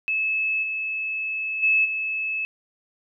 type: tone with level steps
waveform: sine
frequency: 2600 Hz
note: E7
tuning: 24 cents flat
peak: -21 / -25 / -16 / -24 dBFS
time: 0.08-2.45 s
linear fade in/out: 0 ms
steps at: 0.62 / 1.62 / 1.84 s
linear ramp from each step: 20 ms
effects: none